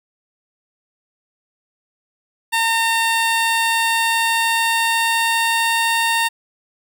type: tone with pitch glide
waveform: 15% pulse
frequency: 911 to 916.8 Hz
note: A#5 to A#5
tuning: -40 to -29 cents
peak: -9 dBFS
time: 2.52-6.29 s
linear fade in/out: 20 ms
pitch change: +11 cents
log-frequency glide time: 3.16-6.08 s
effects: none